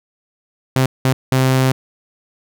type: tone bursts at uneven times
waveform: sawtooth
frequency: 130.81 Hz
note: C3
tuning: in tune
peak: -8 dBFS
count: 3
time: 0.76-0.86 / 1.05-1.13 / 1.32-1.72 s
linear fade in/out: 2 ms
effects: none